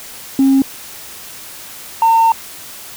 sine tone pair in turn, 269.9 / 907.8 Hz, C#4 / A#5, -46 / -46 cents, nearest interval octave + major sixth, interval 2100 cents, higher second, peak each -6 dBFS, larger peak neither, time 0.39-0.62 / 2.02-2.32 s, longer second, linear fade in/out 2 ms, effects tanh soft clip ceiling -5 dBFS + white hiss -33 dBFS RMS until 2.96 s

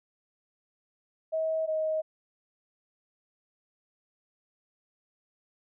sine tone pair in turn, 639 / 628.7 Hz, D#5 / D#5, +46 / +18 cents, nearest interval unison, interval 28 cents, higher first, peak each -26 dBFS, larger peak neither, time 1.32-1.67 / 1.67-2.02 s, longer neither, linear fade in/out 20 ms, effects none

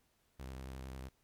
sawtooth tone with vibrato, 65.41 Hz, C2, in tune, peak -40 dBFS, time 0.39-1.09 s, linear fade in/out 10 ms, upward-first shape triangle, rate 11 Hz, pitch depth 54 cents each way, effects pink hiss -75 dBFS RMS until 1.23 s + MP3 96 kbps

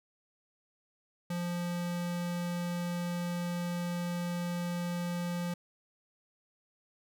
square tone, 174.61 Hz, F3, in tune, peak -33 dBFS, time 1.3-5.54 s, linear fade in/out 5 ms, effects none

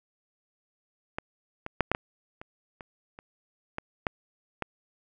clicks, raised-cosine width 0.5 ms, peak -16 / -20 / -7 / -8 / -13 / -26 / -26 / -29 / -17 / -11 / -15 dBFS, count 11, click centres 1.185 / 1.664 / 1.807 / 1.916 / 1.949 / 2.415 / 2.808 / 3.189 / 3.784 / 4.068 / 4.623 s, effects none

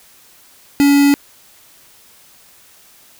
triangle tone with quantisation, 283.2 Hz, C#4, 37 cents sharp, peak -6 dBFS, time 0.8-1.14 s, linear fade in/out 0 ms, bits 3, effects white hiss -47 dBFS RMS until 3.19 s

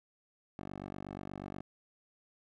10% pulse tone with band-pass filter, 48.31 Hz, G1, 25 cents flat, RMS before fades -44 dBFS, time 0.59-1.61 s, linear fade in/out 0 ms, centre 450 Hz, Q 0.59, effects none

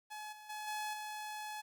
sawtooth tone with level steps, 850 Hz, G#5, 40 cents sharp, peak -40 / -48 / -38 / -34 / -38 dBFS, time 0.1-1.62 s, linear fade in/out 20 ms, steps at 0.32 / 0.49 / 0.67 / 0.93 s, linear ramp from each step 10 ms, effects 12-bit

